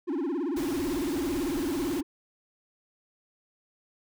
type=tone with vibrato; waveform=triangle; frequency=311.1 Hz; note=D#4; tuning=in tune; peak=-25 dBFS; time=0.07-2.03 s; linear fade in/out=20 ms; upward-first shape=sine; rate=18 Hz; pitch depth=270 cents each way
type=noise; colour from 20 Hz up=pink; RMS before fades=-39 dBFS; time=0.56-2.01 s; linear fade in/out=10 ms
effects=none